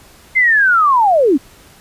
sine linear sweep, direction down, 2109 to 242.1 Hz, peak -8 dBFS, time 0.35-1.38 s, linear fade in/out 20 ms, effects pink hiss -44 dBFS RMS until 1.8 s + resampled to 32000 Hz

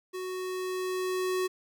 square tone with level ramp, 370 Hz, F#4, in tune, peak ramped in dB -35 to -27 dBFS, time 0.13-1.48 s, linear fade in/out 20 ms, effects 11-bit

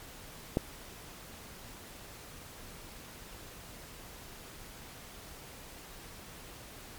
click, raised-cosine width 2 ms, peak -13 dBFS, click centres 0.571 s, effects pink hiss -49 dBFS RMS until 6.98 s + MP3 96 kbps

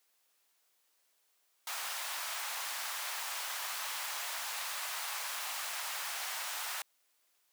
pink high-pass noise, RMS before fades -39 dBFS, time 1.67-6.82 s, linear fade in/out 2 ms, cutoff 800 Hz, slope 24 dB/octave, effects white hiss -74 dBFS RMS until 7.52 s + high-pass 400 Hz 12 dB/octave

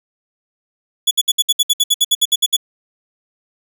sawtooth tone bursts, 3410 Hz, G#7, 45 cents sharp, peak -7 dBFS, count 15, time 1.07-2.567 s, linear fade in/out 10 ms, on 41 ms, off 63 ms, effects none

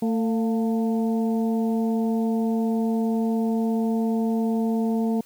harmonic tone with a mistuned harmonic, 224.3 Hz, A3, 34 cents sharp, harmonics 1 / 2 / 3 / 4, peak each -21 / -29 / -34 / -39 dBFS, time 0.02-5.21 s, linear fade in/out 5 ms, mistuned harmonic 3, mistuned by +55 cents, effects white hiss -54 dBFS RMS until 5.25 s

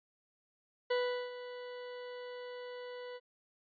40% pulse tone with ADSR envelope, 493.9 Hz, B4, in tune, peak -28 dBFS, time 0.9-3.2 s, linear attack 10 ms, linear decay 390 ms, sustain -14 dB, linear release 41 ms, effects resampled to 11025 Hz

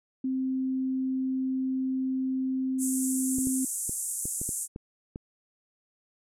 sine tone, 261.6 Hz, C4, in tune, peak -26 dBFS, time 0.24-3.65 s, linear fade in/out 5 ms
pink band-pass noise, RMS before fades -33 dBFS, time 2.78-4.68 s, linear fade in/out 50 ms, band 7300 to 11000 Hz, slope 48 dB/octave
clicks, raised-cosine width 3 ms, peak -24 dBFS, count 8, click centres 3.385 / 3.471 / 3.894 / 4.255 / 4.415 / 4.491 / 4.761 / 5.159 s
effects none

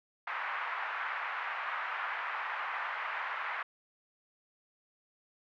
pink band-pass noise, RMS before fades -37 dBFS, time 0.27-3.63 s, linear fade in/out 5 ms, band 930 to 2100 Hz, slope 24 dB/octave, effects none

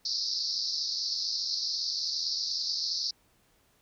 pink band-pass noise, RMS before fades -32 dBFS, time 0.05-3.11 s, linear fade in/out 5 ms, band 4200 to 5500 Hz, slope 96 dB/octave, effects pink hiss -67 dBFS RMS until 3.81 s

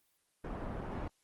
pink low-pass noise, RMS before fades -40 dBFS, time 0.44-1.08 s, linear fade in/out 5 ms, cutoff 1100 Hz, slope 12 dB/octave, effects white hiss -75 dBFS RMS until 1.23 s + Opus 24 kbps

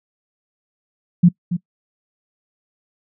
sine tone with echo, 175.2 Hz, F3, 6 cents sharp, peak -6 dBFS, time 1.23-1.29 s, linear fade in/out 10 ms, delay 280 ms, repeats 1, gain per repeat -11 dB, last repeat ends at 1.57 s, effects noise-tail reverb RT60 0.1 s tail -23 dB re dry

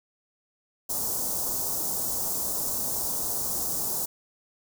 white band-stop noise, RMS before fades -29 dBFS, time 0.89-4.06 s, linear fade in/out 10 ms, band 1000 to 5700 Hz, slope 24 dB/octave, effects none

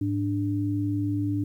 sine tone pair together, 104.86 / 293.7 Hz, G#2 / D4, +17 / 0 cents, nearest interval octave + tritone, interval 1783 cents, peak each -27 / -26 dBFS, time 0.01-1.44 s, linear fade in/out 5 ms, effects 10-bit

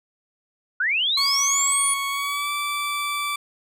sine linear sweep, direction up, 1396.9 to 9680 Hz, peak -19 dBFS, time 0.8-1.94 s, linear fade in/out 5 ms
20% pulse tone with pitch glide, 1109 to 1162.8 Hz, C#6 to D6, 0 to -18 cents, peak -19 dBFS, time 1.17-3.36 s, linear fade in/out 5 ms, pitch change +82 cents, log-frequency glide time 2.09-2.51 s
effects none

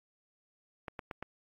clicks, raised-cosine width 0.5 ms, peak -24 dBFS, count 4, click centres 0.882 / 0.992 / 1.112 / 1.226 s, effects AAC 32 kbps

